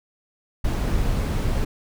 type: noise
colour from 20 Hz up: brown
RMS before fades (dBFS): -22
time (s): 0.64-1.65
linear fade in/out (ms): 10
effects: none